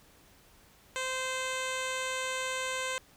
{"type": "tone with low-pass filter", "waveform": "10% pulse", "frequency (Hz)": 518, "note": "C5", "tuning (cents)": -17, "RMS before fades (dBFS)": -34, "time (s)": [0.96, 2.98], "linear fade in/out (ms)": 0, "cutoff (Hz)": 7400, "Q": 1.6, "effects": ["pink hiss -60 dBFS RMS until 3.16 s"]}